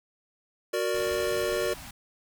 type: chord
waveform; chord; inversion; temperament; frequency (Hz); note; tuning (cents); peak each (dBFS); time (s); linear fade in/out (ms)
square; Gb augmented; none; equal with one note detuned; 368.7 / 466.2 / 587.3; Gb4 / Bb4 / D5; -6 / 0 / 0; -31; 0.73-1.74; 10
type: band-stop noise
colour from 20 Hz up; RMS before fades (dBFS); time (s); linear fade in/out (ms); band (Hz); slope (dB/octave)
pink; -43; 0.94-1.91; 5; 300 to 640; 48
effects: none